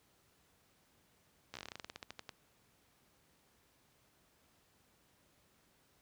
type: slowing click train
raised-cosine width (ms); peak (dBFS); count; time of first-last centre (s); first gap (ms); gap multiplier
0.2; -27; 18; 1.54-2.292; 14; 1.13
effects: pink hiss -71 dBFS RMS until 6.01 s + high-pass 60 Hz 12 dB/octave